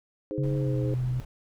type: chord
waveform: sine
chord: Ab major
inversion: second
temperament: just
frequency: 311.5 / 415.3 / 519.1 Hz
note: Eb4 / Ab4 / C5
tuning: +2 / 0 / -14 cents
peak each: -33 / -35 / -35 dBFS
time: 0.31-0.94 s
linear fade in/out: 0 ms
type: tone with pitch glide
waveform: sine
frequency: 138.59 to 125.63 Hz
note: C#3 to B2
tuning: 0 to +30 cents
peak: -25 dBFS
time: 0.38-1.2 s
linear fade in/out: 0 ms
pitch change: -170 cents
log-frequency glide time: 0.56-0.84 s
type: noise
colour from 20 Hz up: brown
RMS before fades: -41 dBFS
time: 0.43-1.25 s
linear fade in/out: 5 ms
effects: none